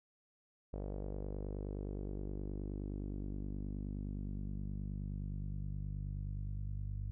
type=tone with low-pass filter sweep; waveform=sawtooth; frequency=49.57 Hz; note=G1; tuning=20 cents sharp; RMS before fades=-41 dBFS; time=0.73-7.11 s; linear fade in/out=0 ms; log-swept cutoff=560 to 110 Hz; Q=2.1; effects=none